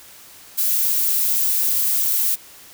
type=noise; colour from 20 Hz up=violet; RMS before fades=-19 dBFS; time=0.57-2.36 s; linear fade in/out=20 ms; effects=white hiss -44 dBFS RMS until 2.73 s